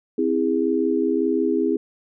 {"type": "chord", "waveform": "sine", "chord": "C augmented", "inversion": "none", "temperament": "just", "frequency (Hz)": [261.6, 327, 408.8], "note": ["C4", "E4", "G#4"], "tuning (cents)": [0, -14, -27], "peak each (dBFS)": [-23, -22, -22], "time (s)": [0.18, 1.77], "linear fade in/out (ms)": 5, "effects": []}